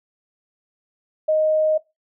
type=tone; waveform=sine; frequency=622.3 Hz; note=D#5; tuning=in tune; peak=-15 dBFS; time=1.28-1.78 s; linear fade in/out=10 ms; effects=noise-tail reverb RT60 0.2 s tail -19 dB re dry